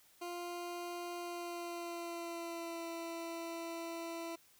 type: tone with pitch glide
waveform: 20% pulse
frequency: 349.2 to 334 Hz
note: F4 to E4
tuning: 0 to +23 cents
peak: -36 dBFS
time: 0.21-4.36 s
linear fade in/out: 10 ms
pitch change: -77 cents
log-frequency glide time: 1.17-2.88 s
effects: white hiss -66 dBFS RMS until 4.59 s